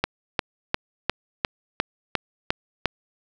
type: click train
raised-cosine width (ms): 0.3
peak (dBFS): -4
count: 9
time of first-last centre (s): 0.04-2.857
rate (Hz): 2.84
effects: none